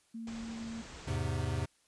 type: tone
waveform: sine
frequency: 227.6 Hz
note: A#3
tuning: 41 cents flat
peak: -39 dBFS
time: 0.14-0.82 s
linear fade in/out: 10 ms
type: low-pass noise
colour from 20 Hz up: pink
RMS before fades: -49 dBFS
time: 0.27-1.16 s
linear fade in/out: 2 ms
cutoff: 8300 Hz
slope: 96 dB/octave
type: chord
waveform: square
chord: E augmented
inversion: none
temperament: equal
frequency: 82.41 / 103.83 / 130.81 Hz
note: E2 / G#2 / B#2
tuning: 0 / 0 / 0 cents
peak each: -37 dBFS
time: 1.07-1.66 s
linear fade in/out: 10 ms
effects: white hiss -70 dBFS RMS until 1.87 s + resampled to 24000 Hz